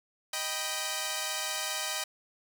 5% pulse chord, Eb augmented, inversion none, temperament equal with one note detuned, 622.3 / 784 / 983.8 Hz, Eb5 / G5 / B5, 0 / 0 / -7 cents, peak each -24 / -24 / -25 dBFS, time 0.33-2.04 s, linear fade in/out 5 ms, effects none

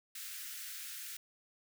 white high-pass noise, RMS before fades -45 dBFS, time 0.15-1.17 s, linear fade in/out 5 ms, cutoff 1400 Hz, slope 48 dB/octave, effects none

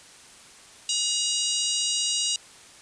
harmonic tone, 955 Hz, A#5, 42 cents sharp, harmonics 3 / 4 / 5 / 6 / 7 / 8 / 9, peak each -29 / -30 / -31 / -32 / -32 / -33 / -34 dBFS, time 0.89-2.36 s, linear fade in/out 2 ms, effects white hiss -49 dBFS RMS until 2.81 s + resampled to 22050 Hz

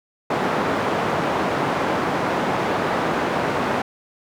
white band-pass noise, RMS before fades -22 dBFS, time 0.3-3.82 s, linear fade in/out 5 ms, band 140 to 1000 Hz, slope 12 dB/octave, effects none

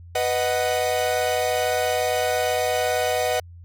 45% pulse chord, B major, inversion none, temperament equal, 493.9 / 622.3 / 740 Hz, B4 / D#5 / F#5, 0 / 0 / 0 cents, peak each -25 dBFS, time 0.15-3.4 s, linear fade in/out 5 ms, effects added 86 Hz sine -40 dBFS peak until 3.64 s

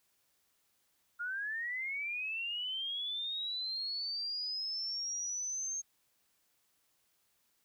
sine linear sweep, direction up, 1396.9 to 6440 Hz, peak -35 dBFS, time 1.19-5.82 s, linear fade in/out 20 ms, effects white hiss -75 dBFS RMS until 7.64 s

